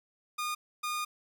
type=tone bursts at uneven times; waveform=sawtooth; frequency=1221 Hz; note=D#6; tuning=33 cents flat; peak=-28 dBFS; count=2; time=0.38-0.55 / 0.83-1.05 s; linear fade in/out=10 ms; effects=none